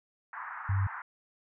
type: band-pass noise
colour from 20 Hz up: pink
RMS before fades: -41 dBFS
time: 0.33-1.02 s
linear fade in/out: 2 ms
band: 900 to 1800 Hz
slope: 48 dB/octave
type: tone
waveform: sine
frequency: 97 Hz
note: G2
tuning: 18 cents flat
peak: -25 dBFS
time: 0.69-0.87 s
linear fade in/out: 5 ms
effects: none